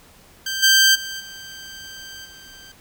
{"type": "tone with level steps", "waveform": "15% pulse", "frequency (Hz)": 1568, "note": "G6", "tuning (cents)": 0, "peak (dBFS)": [-17, -5, -22, -29, -35], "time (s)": [0.46, 2.72], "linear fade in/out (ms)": 5, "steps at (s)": [0.62, 0.94, 1.19, 2.24], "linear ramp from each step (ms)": 20, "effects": ["pink hiss -50 dBFS RMS until 2.8 s"]}